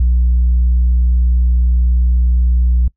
sine tone, 60.8 Hz, B1, 26 cents flat, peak -7 dBFS, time 0-2.88 s, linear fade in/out 5 ms, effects noise-tail reverb RT60 0.1 s tail -24 dB re dry + tanh soft clip ceiling -7 dBFS

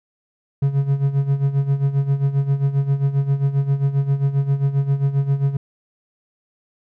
triangle tone with tremolo, 138.9 Hz, C#3, 4 cents sharp, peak -11 dBFS, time 0.62-5.57 s, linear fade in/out 5 ms, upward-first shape sine, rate 7.5 Hz, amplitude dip 75%, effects none

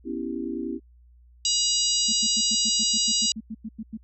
sine chord, C# half-diminished seventh, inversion third, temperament equal, 246.9 / 277.2 / 329.6 / 392 Hz, B3 / C#4 / E4 / G4, 0 / 0 / 0 / 0 cents, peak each -33 / -33 / -32 / -36 dBFS, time 0.04-0.8 s, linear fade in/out 50 ms
harmonic tone, 960 Hz, B5, 49 cents flat, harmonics 3 / 4 / 5 / 6 / 7 / 8, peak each -29 / -27 / -26 / -29 / -31 / -28 dBFS, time 1.45-3.32 s, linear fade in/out 2 ms
sine tone bursts, 220 Hz, A3, in tune, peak -30 dBFS, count 14, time 2.08-3.974 s, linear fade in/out 10 ms, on 48 ms, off 94 ms
effects added 60 Hz sine -51 dBFS peak until 4.03 s

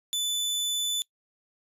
sawtooth tone, 3498 Hz, A7, 11 cents flat, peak -23 dBFS, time 0.13-1.02 s, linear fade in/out 0 ms, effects noise-tail reverb RT60 0.1 s tail -23 dB re dry + resampled to 32000 Hz

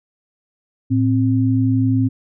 sine tone pair together, 111 / 262.9 Hz, A2 / C4, +16 / +8 cents, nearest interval octave + minor third, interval 1492 cents, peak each -16 dBFS, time 0.9-2.09 s, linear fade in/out 20 ms, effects none

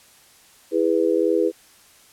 sine chord, E major, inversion none, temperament just, 329.6 / 412 / 494.4 Hz, E4 / G#4 / B4, 0 / -14 / +2 cents, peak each -21 dBFS, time 0.71-1.52 s, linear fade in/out 50 ms, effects white hiss -52 dBFS RMS until 2.12 s + low-pass 12000 Hz 12 dB/octave

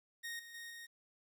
sawtooth tone with level steps, 1861 Hz, A#6, 3 cents flat, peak -38 / -48 / -43 / -45 dBFS, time 0.23-0.87 s, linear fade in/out 20 ms, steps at 0.39 / 0.54 / 0.7 s, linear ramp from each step 5 ms, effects 12-bit

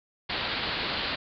white low-pass noise, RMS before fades -31 dBFS, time 0.29-1.16 s, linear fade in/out 10 ms, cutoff 4600 Hz, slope 96 dB/octave, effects none

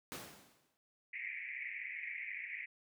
pink noise with exponential decay, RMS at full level -42 dBFS, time 0.12-0.77 s, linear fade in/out 0 ms, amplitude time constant 140 ms
pink band-pass noise, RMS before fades -44 dBFS, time 1.13-2.66 s, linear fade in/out 10 ms, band 1900 to 2400 Hz, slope 96 dB/octave
effects high-pass 150 Hz 12 dB/octave

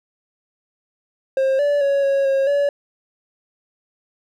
triangle tone with pitch steps, 533 / 578 / 558 / 551 / 542 / 570 Hz, C5 / D5 / C#5 / C#5 / C#5 / C#5, +32 / -28 / +11 / -11 / -39 / +48 cents, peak -13 dBFS, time 1.37-2.69 s, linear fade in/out 2 ms, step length 220 ms, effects none

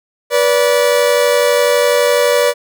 40% pulse tone pair together, 487.8 / 579.8 Hz, B4 / D5, -21 / -22 cents, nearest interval minor third, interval 299 cents, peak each -12 dBFS, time 0.3-2.54 s, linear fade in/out 50 ms, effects none

